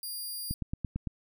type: tone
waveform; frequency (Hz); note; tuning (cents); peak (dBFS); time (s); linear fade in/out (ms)
10% pulse; 4800; D8; +37; -29; 0.03-0.54; 2
type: click train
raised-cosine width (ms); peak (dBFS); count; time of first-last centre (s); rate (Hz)
5; -20; 6; 0.51-1.072; 8.89
effects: none